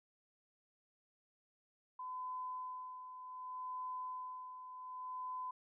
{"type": "tone with tremolo", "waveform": "sine", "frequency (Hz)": 1013, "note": "B5", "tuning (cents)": 44, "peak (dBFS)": -40, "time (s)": [1.99, 5.51], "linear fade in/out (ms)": 5, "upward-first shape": "sine", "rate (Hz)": 0.66, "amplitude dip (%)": 60, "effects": []}